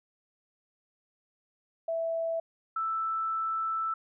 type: tone pair in turn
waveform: sine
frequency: 659.3 / 1321.4 Hz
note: E5 / E6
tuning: 0 / +4 cents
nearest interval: octave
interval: 1204 cents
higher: second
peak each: -28 dBFS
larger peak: neither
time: 1.88-2.4 / 2.76-3.94 s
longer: second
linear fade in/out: 5 ms
effects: none